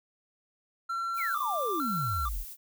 triangle tone with vibrato, 1267 Hz, D#6, 31 cents sharp, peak -28 dBFS, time 0.89-2.29 s, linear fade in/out 10 ms, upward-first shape square, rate 1.1 Hz, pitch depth 120 cents each way
violet noise, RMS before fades -43 dBFS, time 1.13-2.57 s, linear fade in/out 50 ms
sine exponential sweep, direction down, 2489 to 33.28 Hz, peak -31 dBFS, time 1.17-2.45 s, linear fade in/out 50 ms
effects none

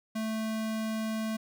square tone, 220 Hz, A3, in tune, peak -31 dBFS, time 0.15-1.37 s, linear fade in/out 10 ms, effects none

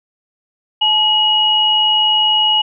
sine tone pair together, 862.2 / 2900 Hz, A5 / F#7, -35 / -35 cents, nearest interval octave + major sixth, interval 2100 cents, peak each -18 / -11 dBFS, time 0.81-2.62 s, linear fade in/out 10 ms, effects none

